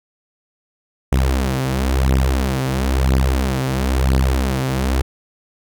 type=beating tone pair; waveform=sawtooth; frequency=65.2 / 66.19 Hz; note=C2 / C2; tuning=-5 / +21 cents; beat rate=0.99 Hz; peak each=-14 dBFS; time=1.12-5.02 s; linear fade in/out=5 ms; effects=none